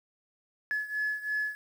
sine beating tone pair, 1707 / 1710 Hz, G#6 / A6, +47 / -50 cents, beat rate 3 Hz, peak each -30 / -33 dBFS, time 0.71-1.55 s, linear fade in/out 0 ms, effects tanh soft clip ceiling -24 dBFS + 9-bit

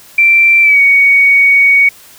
sine tone with pitch glide, 2349 to 2238 Hz, D7 to C#7, 0 to +16 cents, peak -4 dBFS, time 0.18-1.89 s, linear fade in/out 5 ms, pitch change -84 cents, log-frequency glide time 0.62-0.8 s, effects white hiss -39 dBFS RMS until 2.18 s

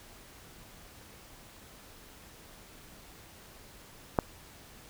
click, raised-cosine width 1 ms, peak -9 dBFS, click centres 4.188 s, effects pink hiss -53 dBFS RMS until 4.89 s

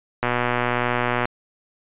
click train, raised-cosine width 0.5 ms, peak -6 dBFS, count 126, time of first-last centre 0.23-1.255 s, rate 122 Hz, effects resampled to 8000 Hz

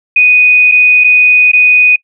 sine tone with dropouts, 2486 Hz, D#7, 2 cents flat, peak -3 dBFS, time 0.16-1.96 s, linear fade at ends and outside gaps 5 ms, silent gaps 0.715-0.72 / 1.039-1.043 / 1.517-1.532 s, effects noise-tail reverb RT60 0.1 s tail -25 dB re dry

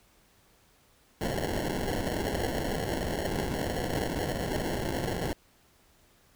blue noise with sample-and-hold, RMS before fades -31 dBFS, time 1.21-5.33 s, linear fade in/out 0 ms, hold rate 1225 Hz, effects pink hiss -63 dBFS RMS until 6.35 s

